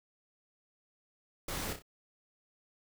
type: noise with echo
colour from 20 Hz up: pink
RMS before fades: -38 dBFS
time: 1.48-1.73 s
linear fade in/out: 5 ms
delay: 31 ms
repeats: 3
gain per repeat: -7 dB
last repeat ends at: 1.823 s
effects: none